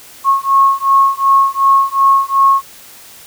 sine beating tone pair, 1091 / 1093.7 Hz, C#6 / C#6, -28 / -24 cents, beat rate 2.7 Hz, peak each -11 dBFS, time 0.24-2.62 s, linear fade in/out 50 ms, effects white hiss -38 dBFS RMS until 3.26 s

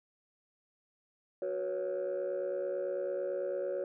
sine chord, F# suspended fourth, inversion none, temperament equal with one note detuned, 370 / 485.4 / 554.4 Hz, F#4 / B4 / C#5, 0 / -30 / 0 cents, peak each -36 / -38 / -33 dBFS, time 1.42-3.84 s, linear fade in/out 2 ms, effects tanh soft clip ceiling -28 dBFS

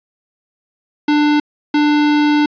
square tone pair in turn, 296.7 / 296.7 Hz, D4 / D4, +18 / +18 cents, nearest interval unison, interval 0 cents, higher neither, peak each -11 dBFS, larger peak neither, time 1.08-1.4 / 1.74-2.46 s, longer second, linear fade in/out 5 ms, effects resampled to 11025 Hz + 8-bit

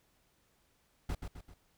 brown noise with echo, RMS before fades -35 dBFS, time 1.09-1.15 s, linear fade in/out 5 ms, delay 130 ms, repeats 3, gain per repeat -6 dB, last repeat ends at 1.54 s, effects pink hiss -72 dBFS RMS until 1.77 s

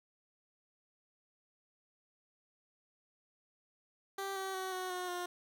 15% pulse tone with pitch steps, 391.2 / 383.8 / 376.6 / 369.5 / 362.5 / 355.6 Hz, G4 / G4 / F#4 / F#4 / F#4 / F4, -4 / -37 / +31 / -2 / -35 / +31 cents, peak -31 dBFS, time 4.18-5.26 s, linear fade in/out 5 ms, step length 180 ms, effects none

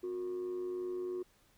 sine tone with amplitude modulation, 362.9 Hz, F#4, 34 cents flat, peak -31 dBFS, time 0.03-1.23 s, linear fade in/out 10 ms, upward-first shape sine, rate 103 Hz, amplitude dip 55%, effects tanh soft clip ceiling -33 dBFS + pink hiss -68 dBFS RMS until 1.57 s

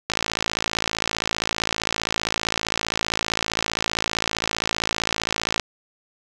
click train, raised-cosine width 0.2 ms, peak -4 dBFS, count 305, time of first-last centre 0.1-5.597 s, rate 55.3 Hz, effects none

